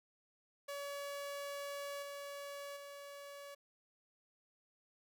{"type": "tone with level steps", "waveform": "sawtooth", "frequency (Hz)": 567, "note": "C#5", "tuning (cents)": 39, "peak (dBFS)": [-38, -41, -45], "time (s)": [0.68, 3.55], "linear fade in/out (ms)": 10, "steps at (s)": [2.02, 2.76], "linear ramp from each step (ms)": 10, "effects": []}